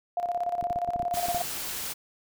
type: tone with tremolo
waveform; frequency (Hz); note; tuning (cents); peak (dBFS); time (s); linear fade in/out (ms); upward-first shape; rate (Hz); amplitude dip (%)
sine; 702; F5; +9; -24; 0.17-1.42; 2; square; 17; 65
type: clicks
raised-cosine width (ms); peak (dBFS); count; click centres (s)
3; -26; 10; 0.627 / 0.707 / 0.76 / 0.889 / 0.96 / 0.999 / 1.03 / 1.142 / 1.285 / 1.346
type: noise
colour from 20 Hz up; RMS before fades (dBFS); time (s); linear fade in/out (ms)
white; -34; 1.13-1.94; 20
effects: none